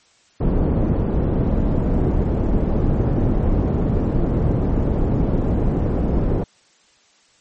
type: low-pass noise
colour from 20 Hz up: pink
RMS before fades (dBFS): -18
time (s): 0.4-6.44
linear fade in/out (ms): 10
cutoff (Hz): 410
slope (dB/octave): 12
effects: white hiss -56 dBFS RMS until 7.4 s + MP3 32 kbps